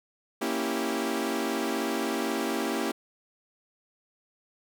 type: chord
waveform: sawtooth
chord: A# diminished seventh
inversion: none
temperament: equal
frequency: 233.1 / 277.2 / 329.6 / 392 Hz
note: A#3 / C#4 / E4 / G4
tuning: 0 / 0 / 0 / 0 cents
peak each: -29 dBFS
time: 0.41-2.92 s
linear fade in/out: 10 ms
effects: none